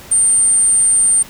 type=tone; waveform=sine; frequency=8900 Hz; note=C#9; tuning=6 cents sharp; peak=-9 dBFS; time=0.11-1.23 s; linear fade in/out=10 ms; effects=pink hiss -37 dBFS RMS until 1.29 s